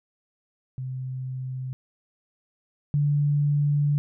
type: tone pair in turn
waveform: sine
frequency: 129.6 / 145.47 Hz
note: C3 / D3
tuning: -16 / -16 cents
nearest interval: major second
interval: 200 cents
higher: second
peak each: -29 / -19 dBFS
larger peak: second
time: 0.78-1.73 / 2.94-3.98 s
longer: second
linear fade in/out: 0 ms
effects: none